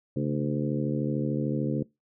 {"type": "harmonic tone with a mistuned harmonic", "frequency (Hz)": 73.42, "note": "D2", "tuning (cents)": 0, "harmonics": [2, 3, 4, 5, 6, 7], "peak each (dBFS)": [-29, -31, -31, -36, -37, -37], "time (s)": [0.16, 1.83], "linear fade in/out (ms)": 5, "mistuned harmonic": 2, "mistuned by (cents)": -110, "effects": ["noise-tail reverb RT60 0.2 s tail -22 dB re dry"]}